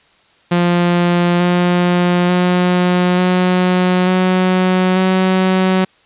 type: tone with pitch steps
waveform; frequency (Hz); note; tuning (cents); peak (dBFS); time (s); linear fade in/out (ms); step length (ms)
sawtooth; 174.61 / 177.05 / 179.52 / 182.02 / 184.57 / 187.14; F3 / F3 / F3 / F#3 / F#3 / F#3; 0 / +24 / +48 / -28 / -4 / +20; -7; 0.51-5.85; 10; 890
effects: white hiss -52 dBFS RMS until 6.05 s + resampled to 8000 Hz